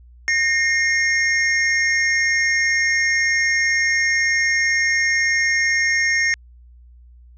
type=tone pair together; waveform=square; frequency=1839 / 2135 Hz; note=A#6 / C7; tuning=-24 / +34 cents; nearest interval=minor third; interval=258 cents; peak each=-19 / -20 dBFS; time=0.28-6.34 s; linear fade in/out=0 ms; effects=added 60 Hz sine -43 dBFS peak until 7.37 s + resampled to 16000 Hz